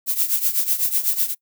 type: noise with tremolo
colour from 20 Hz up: violet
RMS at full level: -17 dBFS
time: 0.06-1.35 s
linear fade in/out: 50 ms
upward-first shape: triangle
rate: 8 Hz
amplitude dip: 85%
effects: noise-tail reverb RT60 0.1 s tail -23 dB re dry